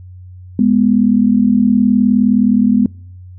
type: tone pair together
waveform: sine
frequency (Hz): 207.7 / 247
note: G#3 / B3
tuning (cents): 0 / 0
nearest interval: minor third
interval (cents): 300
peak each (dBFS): -11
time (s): 0.59-2.86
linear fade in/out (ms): 2
effects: noise-tail reverb RT60 0.6 s tail -26 dB re dry + added 91 Hz sine -32 dBFS peak until 3.38 s